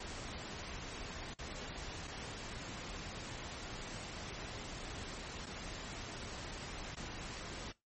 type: noise with dropouts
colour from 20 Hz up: pink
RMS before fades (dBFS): -45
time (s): 0-7.72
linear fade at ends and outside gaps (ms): 5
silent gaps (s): 1.339-1.388 / 2.073-2.077 / 5.458-5.466 / 6.949-6.967
effects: noise-tail reverb RT60 0.2 s tail -19 dB re dry + MP3 32 kbps